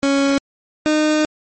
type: tone pair in turn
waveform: 30% pulse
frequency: 277.2 / 306.3 Hz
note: C#4 / D#4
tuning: 0 / -27 cents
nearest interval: major second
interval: 173 cents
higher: second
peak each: -11 dBFS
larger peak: neither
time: 0.03-0.38 / 0.86-1.25 s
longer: second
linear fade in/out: 0 ms
effects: MP3 32 kbps